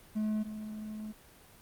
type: tone pair in turn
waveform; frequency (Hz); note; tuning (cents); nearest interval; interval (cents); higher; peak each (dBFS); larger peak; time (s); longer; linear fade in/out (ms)
triangle; 214.5 / 214.5; A3 / A3; -44 / -44; unison; 0; neither; -27 / -36; first; 0.15-0.44 / 0.44-1.13; second; 20
effects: pink hiss -57 dBFS RMS until 1.61 s + Opus 32 kbps